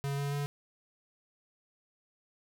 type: tone with pitch steps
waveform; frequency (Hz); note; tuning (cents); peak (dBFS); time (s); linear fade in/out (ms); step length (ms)
square; 140 / 141.71 / 143.44; C#3 / C#3 / D3; +18 / +39 / -40; -32; 0.04-0.46; 0; 140
effects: none